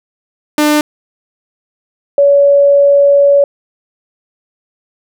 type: tone pair in turn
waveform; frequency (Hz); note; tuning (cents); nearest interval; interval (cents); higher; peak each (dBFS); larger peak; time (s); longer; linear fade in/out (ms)
sawtooth / sine; 299.6 / 565.6; D4 / C#5; +35 / +35; major seventh; 1100; second; -4; neither; 0.58-0.81 / 2.18-3.44; second; 2
effects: none